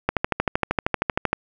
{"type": "click train", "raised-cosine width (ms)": 0.5, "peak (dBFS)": -4, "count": 17, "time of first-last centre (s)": [0.09, 1.33], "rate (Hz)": 12.9, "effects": []}